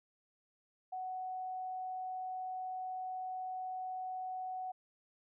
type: tone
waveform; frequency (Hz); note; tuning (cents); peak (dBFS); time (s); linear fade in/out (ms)
sine; 744; F#5; +9; -38; 0.92-4.72; 10
effects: none